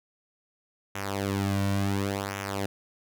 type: tone with flanger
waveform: sawtooth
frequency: 98.9 Hz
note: G2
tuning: 16 cents sharp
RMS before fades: -29 dBFS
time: 0.95-2.66 s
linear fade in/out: 5 ms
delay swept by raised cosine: 0.22 to 2.42 ms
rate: 0.7 Hz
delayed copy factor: -0.75
effects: none